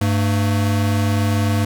square tone pair together, 100.25 / 224.8 Hz, G2 / A3, +39 / +37 cents, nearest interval octave + major second, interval 1398 cents, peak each -17 / -23 dBFS, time 0.01-1.65 s, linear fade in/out 5 ms, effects none

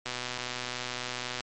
click train, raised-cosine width 0.2 ms, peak -16 dBFS, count 168, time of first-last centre 0.06-1.407 s, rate 124 Hz, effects MP3 48 kbps

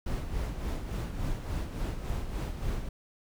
brown noise with tremolo, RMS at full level -31 dBFS, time 0.06-2.89 s, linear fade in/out 5 ms, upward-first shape sine, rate 3.5 Hz, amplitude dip 55%, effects none

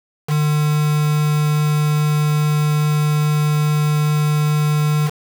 triangle tone with quantisation, 150.4 Hz, D3, 42 cents sharp, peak -12 dBFS, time 0.27-5.11 s, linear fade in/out 50 ms, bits 4, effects none

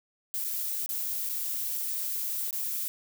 violet noise with dropouts, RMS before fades -32 dBFS, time 0.34-2.88 s, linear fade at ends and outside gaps 0 ms, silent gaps 0.441-0.446 / 0.861-0.891 / 1.29-1.295 / 2.508-2.528 s, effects none

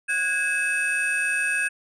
sine tone cluster, 1483 / 1646 / 2573 / 8930 Hz, F#6 / G#6 / E7 / C#9, +4 / -16 / -43 / +12 cents, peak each -30 / -23 / -24 / -32 dBFS, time 0.08-1.69 s, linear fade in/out 20 ms, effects tanh soft clip ceiling -16 dBFS

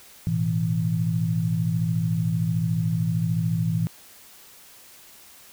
sine chord, A suspended second, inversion none, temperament equal, 110 / 123.47 / 164.81 Hz, A2 / B2 / E3, 0 / 0 / 0 cents, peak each -26 / -29 / -23 dBFS, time 0.27-3.87 s, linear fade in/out 0 ms, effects white hiss -49 dBFS RMS until 5.52 s

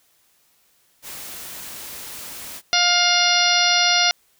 white noise, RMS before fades -35 dBFS, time 1.02-2.62 s, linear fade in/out 50 ms
harmonic tone, 706 Hz, F5, 19 cents sharp, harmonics 1 / 2 / 3 / 4 / 5 / 6 / 7 / 8, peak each -23 / -23 / -23 / -23 / -23 / -23 / -23 / -23 dBFS, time 2.73-4.11 s, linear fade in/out 0 ms
effects white hiss -61 dBFS RMS until 4.39 s

